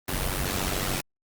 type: noise with amplitude modulation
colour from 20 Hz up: pink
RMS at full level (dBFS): -25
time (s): 0.08-1.01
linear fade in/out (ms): 5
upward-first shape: sine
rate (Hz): 93.6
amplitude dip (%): 75
effects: Opus 32 kbps